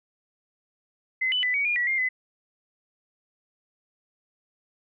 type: tone with pitch steps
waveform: sine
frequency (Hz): 2045 / 2992 / 1995 / 2255 / 2422 / 1940 / 2116 / 2020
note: C7 / F#7 / B6 / C#7 / D#7 / B6 / C7 / B6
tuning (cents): -40 / +19 / +17 / +29 / -47 / -31 / +19 / +39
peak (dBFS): -22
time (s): 1.21-2.09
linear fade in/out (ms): 10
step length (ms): 110
effects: none